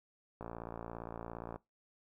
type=click train; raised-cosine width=1 ms; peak=-29 dBFS; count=67; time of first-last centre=0.41-1.56 s; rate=57.4 Hz; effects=noise-tail reverb RT60 0.2 s tail -21 dB re dry